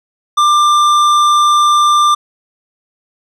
triangle tone with tanh clipping, 1189 Hz, D6, 21 cents sharp, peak -9 dBFS, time 0.37-2.15 s, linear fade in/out 10 ms, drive 17 dB, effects none

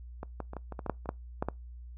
clicks, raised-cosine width 1 ms, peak -24 / -22 / -27 / -24 / -26 / -24 / -22 / -14 / -28 / -17 / -16 / -17 dBFS, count 12, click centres 0.231 / 0.403 / 0.534 / 0.567 / 0.723 / 0.792 / 0.863 / 0.897 / 1.058 / 1.091 / 1.425 / 1.486 s, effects noise-tail reverb RT60 0.2 s tail -25 dB re dry + added 60 Hz sine -43 dBFS peak until 1.97 s

